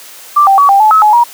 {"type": "tone with pitch steps", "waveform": "sine", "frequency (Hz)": [1176, 782, 1134, 792, 861, 1289, 847, 951], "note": ["D6", "G5", "C#6", "G5", "A5", "E6", "G#5", "A#5"], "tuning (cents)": [2, -4, 39, 18, -38, -39, 34, 34], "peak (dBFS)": -3, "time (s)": [0.36, 1.24], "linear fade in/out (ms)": 10, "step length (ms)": 110, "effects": ["white hiss -33 dBFS RMS until 1.33 s", "high-pass 400 Hz 12 dB/octave"]}